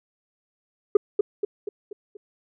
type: tone with echo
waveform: sine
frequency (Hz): 410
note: G#4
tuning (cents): -22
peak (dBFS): -8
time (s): 0.95-0.97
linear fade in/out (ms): 5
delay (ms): 240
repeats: 5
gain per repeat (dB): -6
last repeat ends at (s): 2.17
effects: tanh soft clip ceiling -9 dBFS